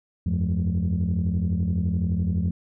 sine tone cluster, 83.8 / 95.6 / 175.2 / 213.9 Hz, E2 / G2 / F3 / A3, +29 / -43 / +6 / -49 cents, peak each -24 / -26 / -24 / -30 dBFS, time 0.26-2.51 s, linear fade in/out 5 ms, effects tanh soft clip ceiling -16 dBFS

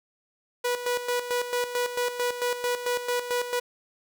sawtooth tone with tremolo, 489 Hz, B4, 17 cents flat, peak -20 dBFS, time 0.64-3.6 s, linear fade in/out 10 ms, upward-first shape square, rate 4.5 Hz, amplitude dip 65%, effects none

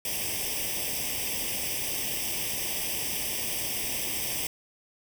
white noise with comb filter, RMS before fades -31 dBFS, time 0.05-4.47 s, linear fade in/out 2 ms, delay 0.36 ms, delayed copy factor +0.95, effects none

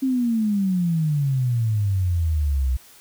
sine exponential sweep, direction down, 270 to 62 Hz, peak -18 dBFS, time 0.02-2.77 s, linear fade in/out 10 ms, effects white hiss -49 dBFS RMS until 3 s

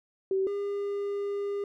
sine / triangle tone pair in turn, 384.1 / 403.6 Hz, G4 / G#4, -35 / -49 cents, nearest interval minor second, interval 86 cents, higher second, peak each -24 / -27 dBFS, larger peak first, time 0.31-0.47 / 0.47-1.64 s, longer second, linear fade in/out 2 ms, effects none

